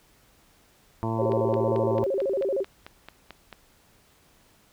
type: harmonic tone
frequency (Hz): 112.8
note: A2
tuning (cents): +44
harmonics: 1 / 2 / 3 / 4 / 5 / 6 / 7 / 8 / 9 / 10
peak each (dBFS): -29 / -32 / -32 / -38 / -44 / -36 / -43 / -34 / -38 / -45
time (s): 1.03-2.04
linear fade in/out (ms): 0
type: tone with vibrato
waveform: sine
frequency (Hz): 460.2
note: A#4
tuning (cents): -22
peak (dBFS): -23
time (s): 1.18-2.64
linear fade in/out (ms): 20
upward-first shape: square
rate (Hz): 13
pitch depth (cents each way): 290
type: click train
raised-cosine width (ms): 0.3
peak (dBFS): -24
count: 11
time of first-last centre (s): 1.32-3.528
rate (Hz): 4.53
effects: pink hiss -60 dBFS RMS until 4.72 s